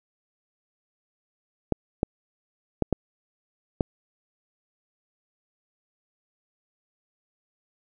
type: clicks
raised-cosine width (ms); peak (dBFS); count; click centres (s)
2; -8; 5; 1.723 / 2.031 / 2.823 / 2.927 / 3.808
effects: none